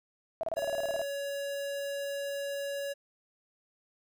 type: tone bursts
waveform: sine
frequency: 655 Hz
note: E5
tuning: 11 cents flat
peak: -29 dBFS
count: 12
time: 0.41-1.016 s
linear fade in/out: 0 ms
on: 23 ms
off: 30 ms
type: tone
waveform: square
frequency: 562 Hz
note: C#5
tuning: 24 cents sharp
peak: -34 dBFS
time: 0.56-2.94 s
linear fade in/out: 20 ms
effects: none